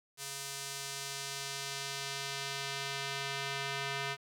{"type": "tone with band-pass filter sweep", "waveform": "square", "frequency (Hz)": 138.59, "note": "C#3", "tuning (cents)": 0, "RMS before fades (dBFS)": -39, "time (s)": [0.17, 4.17], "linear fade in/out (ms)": 50, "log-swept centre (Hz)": [8300, 2500], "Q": 0.81, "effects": ["10-bit"]}